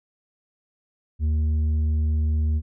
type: tone with tanh clipping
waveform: sine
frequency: 77.1 Hz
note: D#2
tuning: 15 cents flat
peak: -20 dBFS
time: 1.19-2.62 s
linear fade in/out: 50 ms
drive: 5 dB
effects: none